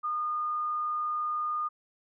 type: tone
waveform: sine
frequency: 1221 Hz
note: D#6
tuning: 33 cents flat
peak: -28 dBFS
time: 0.03-1.69 s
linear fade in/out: 20 ms
effects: none